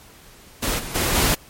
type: noise with level steps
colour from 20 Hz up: pink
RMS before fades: -23 / -32 / -21 / -18 dBFS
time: 0.62-1.35 s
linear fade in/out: 10 ms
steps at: 0.78 / 0.94 / 1.14 s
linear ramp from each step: 20 ms
effects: pink hiss -47 dBFS RMS until 1.49 s + MP3 64 kbps